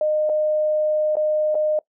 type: tone with dropouts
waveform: sine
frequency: 612 Hz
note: D#5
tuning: 29 cents flat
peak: -17 dBFS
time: 0.01-1.79 s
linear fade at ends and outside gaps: 2 ms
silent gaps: 0.293-0.296 / 1.155-1.168 / 1.546-1.552 s
effects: noise-tail reverb RT60 0.1 s tail -22 dB re dry